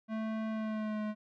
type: tone with pitch glide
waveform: square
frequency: 220 to 212.9 Hz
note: A3 to G#3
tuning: 0 to +43 cents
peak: -34 dBFS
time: 0.08-1.15 s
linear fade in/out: 50 ms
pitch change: -57 cents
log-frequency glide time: 0.5-1.02 s
effects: low-pass 2000 Hz 12 dB/octave